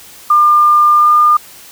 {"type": "tone with pitch glide", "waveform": "sine", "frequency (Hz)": [1200, 1208.3], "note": ["D6", "D6"], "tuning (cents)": [37, 49], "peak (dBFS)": -5, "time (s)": [0.3, 1.37], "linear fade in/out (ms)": 5, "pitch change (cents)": 12, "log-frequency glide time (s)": [0.96, 1.12], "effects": ["white hiss -37 dBFS RMS until 1.71 s"]}